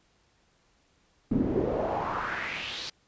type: noise with band-pass filter sweep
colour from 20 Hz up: brown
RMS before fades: -30 dBFS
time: 1.31-2.9 s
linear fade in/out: 5 ms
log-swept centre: 230 to 4700 Hz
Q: 3.1
effects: pink hiss -67 dBFS RMS until 3.07 s + resampled to 16000 Hz